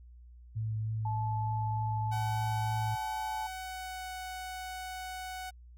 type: tone with vibrato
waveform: sine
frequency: 109.7 Hz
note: A2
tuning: 5 cents flat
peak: -31 dBFS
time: 0.55-2.96 s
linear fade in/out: 20 ms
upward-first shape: triangle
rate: 3.3 Hz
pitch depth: 16 cents each way
type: tone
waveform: sine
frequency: 867 Hz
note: A5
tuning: 26 cents flat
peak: -34 dBFS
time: 1.05-3.47 s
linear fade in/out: 5 ms
type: tone with pitch glide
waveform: sawtooth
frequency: 754 to 743.6 Hz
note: F#5 to F#5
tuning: +32 to +8 cents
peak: -35 dBFS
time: 2.11-5.51 s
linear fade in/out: 20 ms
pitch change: -24 cents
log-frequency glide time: 3.2-4.11 s
effects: added 60 Hz sine -50 dBFS peak until 5.77 s